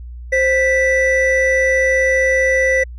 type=tone pair together; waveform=triangle; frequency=524 / 1970.4 Hz; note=C5 / B6; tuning=+2 / -5 cents; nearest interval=octave + major seventh; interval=2293 cents; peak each=-13 dBFS; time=0.32-2.84 s; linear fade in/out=10 ms; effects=added 60 Hz sine -29 dBFS peak until 2.98 s + resampled to 22050 Hz